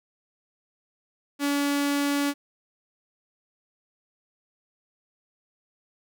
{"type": "tone with notch filter", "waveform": "sawtooth", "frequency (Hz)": 285, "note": "C#4", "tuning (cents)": 48, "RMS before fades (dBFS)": -25, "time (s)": [1.39, 2.34], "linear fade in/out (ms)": 50, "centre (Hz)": 680, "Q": 1.7, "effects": []}